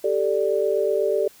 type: chord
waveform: sine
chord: G suspended second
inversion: none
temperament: equal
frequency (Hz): 392 / 440 / 587.3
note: G4 / A4 / D5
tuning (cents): 0 / 0 / 0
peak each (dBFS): -23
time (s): 0.04-1.28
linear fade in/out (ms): 5
effects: white hiss -51 dBFS RMS until 1.4 s